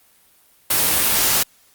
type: noise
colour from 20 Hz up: white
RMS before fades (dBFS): -17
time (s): 0.7-1.43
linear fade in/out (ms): 5
effects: white hiss -55 dBFS RMS until 1.74 s + Opus 32 kbps